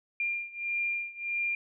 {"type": "beating tone pair", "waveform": "sine", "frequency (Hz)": [2395, 2396.6], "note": ["D7", "D7"], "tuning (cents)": [33, 34], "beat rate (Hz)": 1.6, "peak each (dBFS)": [-32, -34], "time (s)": [0.2, 1.55], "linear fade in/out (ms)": 2, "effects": []}